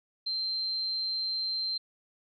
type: tone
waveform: sine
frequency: 4135 Hz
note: C8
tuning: 21 cents flat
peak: -29 dBFS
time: 0.26-1.78 s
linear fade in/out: 10 ms
effects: none